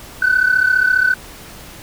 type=tone pair together; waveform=sine; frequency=1488 / 1522.8 Hz; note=F#6 / F#6; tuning=+9 / +49 cents; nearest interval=unison; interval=40 cents; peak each=-13 dBFS; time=0.22-1.14 s; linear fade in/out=5 ms; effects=tanh soft clip ceiling -6 dBFS + pink hiss -37 dBFS RMS until 1.82 s